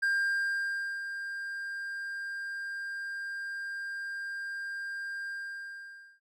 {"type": "tone with ADSR envelope", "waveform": "triangle", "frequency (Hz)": 1598, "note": "G6", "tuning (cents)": 33, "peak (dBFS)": -23, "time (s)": [0.02, 6.2], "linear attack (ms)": 13, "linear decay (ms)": 980, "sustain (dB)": -10, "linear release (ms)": 910, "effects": []}